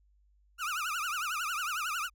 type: tone with vibrato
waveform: 30% pulse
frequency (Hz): 1323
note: E6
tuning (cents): +6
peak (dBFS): -29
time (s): 0.58-2.1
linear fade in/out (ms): 50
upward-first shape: triangle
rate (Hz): 11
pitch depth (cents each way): 230
effects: added 50 Hz sine -63 dBFS peak until 2.14 s